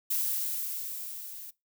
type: noise with level ramp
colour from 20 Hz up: violet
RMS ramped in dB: -28 to -44 dBFS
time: 0.1-1.51 s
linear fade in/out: 10 ms
effects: noise-tail reverb RT60 0.2 s tail -21 dB re dry